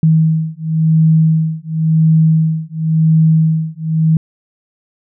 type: beating tone pair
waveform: sine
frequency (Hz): 159.1 / 160.04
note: D#3 / D#3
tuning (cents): +39 / +49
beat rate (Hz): 0.94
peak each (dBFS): -12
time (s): 0.03-4.17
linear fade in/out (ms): 2
effects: none